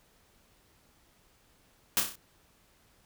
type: noise with echo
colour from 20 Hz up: white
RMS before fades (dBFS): -25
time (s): 1.97-2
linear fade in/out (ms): 0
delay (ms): 31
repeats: 5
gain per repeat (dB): -5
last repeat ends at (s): 2.155
effects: pink hiss -65 dBFS RMS until 3.05 s